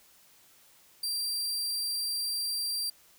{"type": "tone", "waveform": "sawtooth", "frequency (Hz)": 4719, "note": "D8", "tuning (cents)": 7, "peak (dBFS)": -27, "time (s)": [1.03, 2.9], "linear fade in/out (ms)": 5, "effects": ["white hiss -60 dBFS RMS until 3.18 s"]}